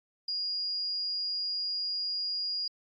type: tone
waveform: sine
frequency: 4856 Hz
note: D#8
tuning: 43 cents flat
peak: -30 dBFS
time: 0.28-2.68 s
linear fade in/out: 5 ms
effects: AAC 64 kbps